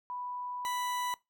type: tone pair in turn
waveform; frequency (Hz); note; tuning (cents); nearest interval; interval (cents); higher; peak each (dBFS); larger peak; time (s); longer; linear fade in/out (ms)
sine / 40% pulse; 987.8 / 987.8; B5 / B5; 0 / 0; unison; 0; neither; -36 / -31; second; 0.1-0.65 / 0.65-1.14; first; 0
effects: noise-tail reverb RT60 0.2 s tail -21 dB re dry